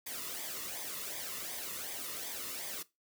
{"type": "noise with flanger", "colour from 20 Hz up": "white", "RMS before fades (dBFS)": -41, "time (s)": [0.06, 2.83], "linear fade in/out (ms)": 10, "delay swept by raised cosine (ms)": [0.71, 1.3], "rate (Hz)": 2.7, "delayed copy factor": -0.65, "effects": ["noise-tail reverb RT60 0.2 s tail -18 dB re dry"]}